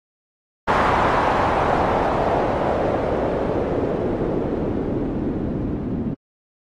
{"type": "noise with low-pass filter sweep", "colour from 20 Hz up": "white", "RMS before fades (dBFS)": -21, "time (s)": [0.67, 6.15], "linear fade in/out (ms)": 20, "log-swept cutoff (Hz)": [1100, 240], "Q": 1.8, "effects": ["AAC 32 kbps"]}